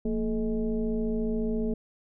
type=tone with frequency modulation; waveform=sine; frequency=228.2 Hz; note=A#3; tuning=37 cents flat; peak=-25 dBFS; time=0.05-1.74 s; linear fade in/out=5 ms; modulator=201 Hz; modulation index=1.1; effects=none